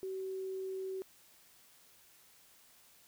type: tone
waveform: sine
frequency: 380 Hz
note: F#4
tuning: 46 cents sharp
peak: -37 dBFS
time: 0.03-1.02 s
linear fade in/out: 0 ms
effects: white hiss -63 dBFS RMS until 3.07 s